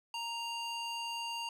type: tone with band-pass filter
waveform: square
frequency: 932.3 Hz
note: A#5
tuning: in tune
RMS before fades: -39 dBFS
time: 0.14-1.49 s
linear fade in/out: 2 ms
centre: 3200 Hz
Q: 0.89
effects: none